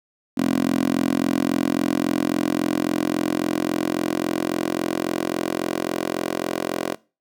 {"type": "tone with high-pass filter sweep", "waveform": "10% pulse", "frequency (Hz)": 43.65, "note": "F1", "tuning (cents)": 0, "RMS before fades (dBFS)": -23, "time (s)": [0.37, 6.95], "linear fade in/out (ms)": 10, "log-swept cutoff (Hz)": [260, 400], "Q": 3.4, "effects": ["noise-tail reverb RT60 0.3 s tail -21 dB re dry"]}